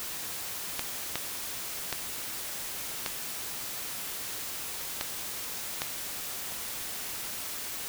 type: clicks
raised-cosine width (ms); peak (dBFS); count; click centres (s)
0.2; -12; 6; 0.794 / 1.156 / 1.927 / 3.062 / 5.011 / 5.819
effects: white hiss -37 dBFS RMS until 7.88 s